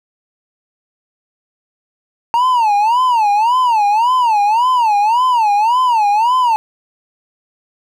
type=tone with vibrato; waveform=triangle; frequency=912 Hz; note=A#5; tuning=38 cents flat; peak=-8 dBFS; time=2.34-6.56 s; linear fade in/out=0 ms; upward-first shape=sine; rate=1.8 Hz; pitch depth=200 cents each way; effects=none